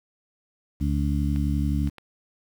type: harmonic tone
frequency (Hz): 71.7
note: D2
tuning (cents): -41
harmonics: 1 / 2 / 3 / 4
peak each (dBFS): -24 / -27 / -29 / -30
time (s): 0.8-1.9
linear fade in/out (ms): 20
type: clicks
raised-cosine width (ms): 0.3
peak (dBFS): -26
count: 3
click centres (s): 1.361 / 1.874 / 1.983
effects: 8-bit